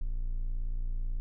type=tone; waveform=triangle; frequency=29.14 Hz; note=A#0; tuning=in tune; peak=-27 dBFS; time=0.01-1.2 s; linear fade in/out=0 ms; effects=none